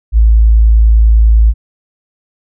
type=tone; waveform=sine; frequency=55 Hz; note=A1; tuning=in tune; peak=-3 dBFS; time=0.12-1.54 s; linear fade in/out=50 ms; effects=none

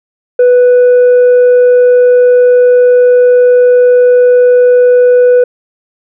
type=tone with tanh clipping; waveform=sine; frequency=494.1 Hz; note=B4; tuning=1 cent sharp; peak=-3 dBFS; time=0.39-5.44 s; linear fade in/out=5 ms; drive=2 dB; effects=none

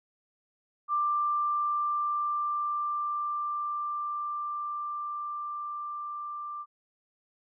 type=tone with level ramp; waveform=sine; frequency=1183 Hz; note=D6; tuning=12 cents sharp; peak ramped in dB=-24 to -35 dBFS; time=0.88-6.66 s; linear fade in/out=50 ms; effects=none

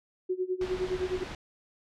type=tone with tremolo; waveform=sine; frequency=368.7 Hz; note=F#4; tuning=6 cents flat; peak=-25 dBFS; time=0.29-1.24 s; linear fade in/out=10 ms; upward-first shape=sine; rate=9.7 Hz; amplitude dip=90%
type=noise; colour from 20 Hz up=pink; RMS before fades=-39 dBFS; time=0.61-1.35 s; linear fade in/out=2 ms
effects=low-pass 4000 Hz 12 dB/octave

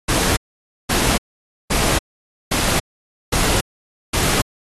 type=noise bursts; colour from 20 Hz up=pink; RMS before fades=-18 dBFS; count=6; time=0.08-4.42 s; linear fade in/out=10 ms; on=290 ms; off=520 ms; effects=AAC 32 kbps

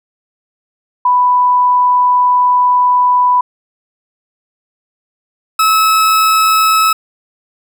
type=tone pair in turn; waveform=sine / 40% pulse; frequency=991 / 1296.1 Hz; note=B5 / E6; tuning=+6 / -30 cents; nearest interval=perfect fourth; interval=464 cents; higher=second; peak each=-7 dBFS; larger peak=neither; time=1.05-3.41 / 5.59-6.93 s; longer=first; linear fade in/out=5 ms; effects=none

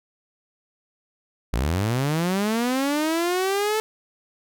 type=linear sweep; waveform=sawtooth; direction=up; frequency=51.91 to 440 Hz; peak=-17 dBFS; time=1.53-3.8 s; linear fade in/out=0 ms; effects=none

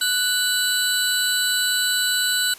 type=tone pair together; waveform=25% pulse; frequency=1485 / 3982 Hz; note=F#6 / B7; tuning=+6 / +14 cents; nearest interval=octave + perfect fourth; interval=1708 cents; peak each=-18 dBFS; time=0.01-2.54 s; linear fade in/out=5 ms; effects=white hiss -43 dBFS RMS until 2.58 s + resampled to 32000 Hz

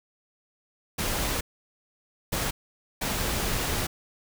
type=noise bursts at uneven times; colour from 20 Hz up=pink; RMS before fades=-28 dBFS; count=3; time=0.98-1.41 / 2.32-2.51 / 3.01-3.87 s; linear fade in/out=10 ms; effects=none

